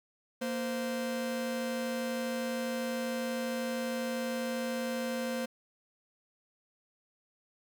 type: tone pair together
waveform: 45% pulse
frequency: 233.1 / 518.8 Hz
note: A#3 / C5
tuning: 0 / -15 cents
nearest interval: octave + major second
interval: 1385 cents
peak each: -35 / -35 dBFS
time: 0.41-5.46 s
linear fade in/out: 10 ms
effects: 11-bit